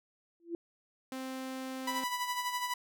sine tone with exponential growth, 339.3 Hz, F4, 50 cents flat, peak -30 dBFS, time 0.4-0.55 s, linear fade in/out 1 ms, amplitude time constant 32 ms
sawtooth tone, 261.6 Hz, C4, in tune, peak -34 dBFS, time 1.12-2.04 s, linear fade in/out 2 ms
sawtooth tone with tremolo, 987.8 Hz, B5, in tune, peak -27 dBFS, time 1.87-2.74 s, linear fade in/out 5 ms, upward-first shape sine, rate 12 Hz, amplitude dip 55%
effects none

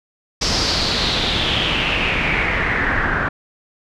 pink noise with low-pass filter sweep, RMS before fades -19 dBFS, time 0.41-3.29 s, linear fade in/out 10 ms, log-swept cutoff 5400 to 1500 Hz, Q 4.8, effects none

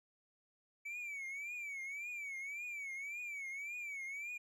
triangle tone with vibrato, 2285 Hz, D7, 48 cents flat, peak -40 dBFS, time 0.85-4.38 s, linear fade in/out 10 ms, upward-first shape triangle, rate 1.8 Hz, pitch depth 140 cents each way, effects none

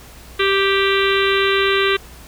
harmonic tone, 392 Hz, G4, in tune, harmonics 1 / 3 / 4 / 5 / 6 / 7 / 8 / 9 / 10, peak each -17 / -22 / -23 / -24 / -25 / -25 / -26 / -27 / -27 dBFS, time 0.39-1.97 s, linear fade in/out 10 ms, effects added 60 Hz sine -42 dBFS peak until 2.27 s + pink hiss -42 dBFS RMS until 2.27 s

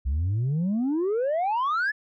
sine exponential sweep, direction up, 62.6 to 1760 Hz, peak -20 dBFS, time 0.05-1.92 s, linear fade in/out 20 ms, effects tanh soft clip ceiling -21 dBFS

